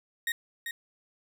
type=tone with echo; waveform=35% pulse; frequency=1864.7 Hz; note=A#6; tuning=in tune; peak=-26 dBFS; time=0.27-0.32 s; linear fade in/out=2 ms; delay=390 ms; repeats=1; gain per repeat=-6 dB; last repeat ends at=0.71 s; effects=none